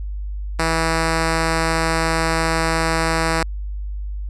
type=tone; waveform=5% pulse; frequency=162.9 Hz; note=E3; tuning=20 cents flat; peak=-6 dBFS; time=0.59-3.43 s; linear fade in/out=2 ms; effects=added 50 Hz sine -24 dBFS peak until 4.29 s + resampled to 24000 Hz